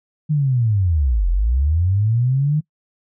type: linear two-way sweep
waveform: sine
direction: down then up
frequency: 155.56 to 41.08 to 155.56 Hz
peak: -14 dBFS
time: 0.29-2.61 s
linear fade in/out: 20 ms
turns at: 1.29 s
effects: noise-tail reverb RT60 0.1 s tail -24 dB re dry